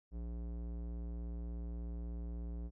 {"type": "tone with low-pass filter", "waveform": "square", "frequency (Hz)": 58.27, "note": "A#1", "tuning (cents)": 0, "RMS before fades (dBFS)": -42, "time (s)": [0.11, 2.71], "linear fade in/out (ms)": 50, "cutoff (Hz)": 440, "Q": 0.65, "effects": []}